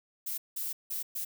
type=noise bursts at uneven times; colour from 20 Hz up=violet; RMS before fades=-35 dBFS; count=4; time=0.26-0.38 / 0.56-0.73 / 0.9-1.03 / 1.15-1.25 s; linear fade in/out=10 ms; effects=none